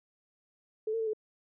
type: tone with pitch steps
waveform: sine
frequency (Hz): 434.5 / 453.4 / 444.5 / 431.1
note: A4 / A#4 / A4 / A4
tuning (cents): -22 / -48 / +18 / -35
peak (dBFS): -29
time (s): 0.87-1.134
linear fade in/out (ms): 5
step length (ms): 66
effects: none